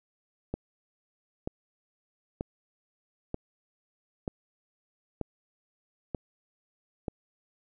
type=click train; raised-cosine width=2 ms; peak=-18 dBFS; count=8; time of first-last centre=0.54-7.082 s; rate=1.07 Hz; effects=none